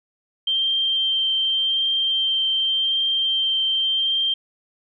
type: tone with vibrato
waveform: sine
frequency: 3150 Hz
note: G7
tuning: 8 cents sharp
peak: -18 dBFS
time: 0.47-4.34 s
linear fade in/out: 5 ms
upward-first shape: triangle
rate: 0.87 Hz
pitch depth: 11 cents each way
effects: none